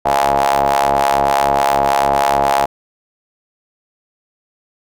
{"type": "ring-modulated tone", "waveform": "sawtooth", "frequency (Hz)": 69.3, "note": "C#2", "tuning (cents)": 0, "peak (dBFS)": -5, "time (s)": [0.05, 2.66], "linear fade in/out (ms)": 10, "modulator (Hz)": 764, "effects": []}